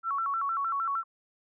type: tone with vibrato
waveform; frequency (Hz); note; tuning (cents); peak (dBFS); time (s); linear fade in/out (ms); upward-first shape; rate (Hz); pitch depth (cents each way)
sine; 1225; D#6; -27; -27; 0.03-1.04; 50; square; 6.5; 160
effects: none